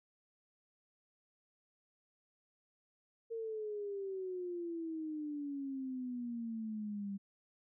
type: exponential sweep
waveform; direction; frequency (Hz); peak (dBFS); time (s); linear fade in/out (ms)
sine; down; 460 to 196; -38; 3.3-7.18; 20
effects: none